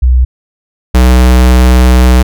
sine / square tone pair in turn, 62.6 / 62.6 Hz, B1 / B1, +24 / +24 cents, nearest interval unison, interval 0 cents, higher neither, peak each -3 dBFS, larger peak neither, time 0.02-0.25 / 0.94-2.23 s, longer second, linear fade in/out 10 ms, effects none

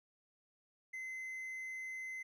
triangle tone, 2054 Hz, C7, 33 cents flat, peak -40 dBFS, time 0.93-2.23 s, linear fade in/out 10 ms, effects none

